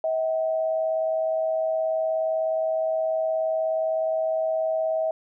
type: tone pair together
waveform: sine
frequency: 641 / 760.3 Hz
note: E5 / F#5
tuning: -49 / +47 cents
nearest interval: minor third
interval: 296 cents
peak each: -22 / -33 dBFS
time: 0.04-5.11 s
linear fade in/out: 2 ms
effects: none